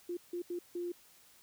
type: tone bursts at uneven times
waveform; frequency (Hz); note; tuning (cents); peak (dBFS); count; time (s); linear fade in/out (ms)
sine; 350; F4; +4; -35; 4; 0.09-0.17 / 0.33-0.42 / 0.5-0.59 / 0.75-0.92; 5
effects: white hiss -62 dBFS RMS until 1.42 s